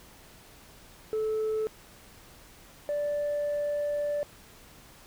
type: tone pair in turn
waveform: sine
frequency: 435.4 / 585.1 Hz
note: A4 / D5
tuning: -18 / -7 cents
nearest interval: perfect fourth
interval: 511 cents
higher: second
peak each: -24 / -25 dBFS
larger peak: first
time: 1.13-1.67 / 2.89-4.23 s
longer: second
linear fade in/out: 0 ms
effects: tanh soft clip ceiling -25 dBFS + pink hiss -53 dBFS RMS until 5.06 s